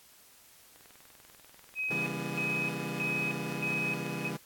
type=click train; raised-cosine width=0.3 ms; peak=-39 dBFS; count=32; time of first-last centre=0.76-2.28 s; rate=20.4 Hz
type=tone with tremolo; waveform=sine; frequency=2533 Hz; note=D#7; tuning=30 cents sharp; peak=-30 dBFS; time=1.75-4.31 s; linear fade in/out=50 ms; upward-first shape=square; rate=1.6 Hz; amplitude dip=75%
type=chord; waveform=25% pulse; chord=C# diminished seventh; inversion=none; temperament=just; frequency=138.59 / 166.31 / 199.57 / 239.5 Hz; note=C#3 / E3 / G3 / Bb3; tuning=0 / +16 / +31 / +47 cents; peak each=-36 / -35 / -36 / -39 dBFS; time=1.9-4.37 s; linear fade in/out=10 ms
effects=white hiss -58 dBFS RMS until 4.45 s + AAC 64 kbps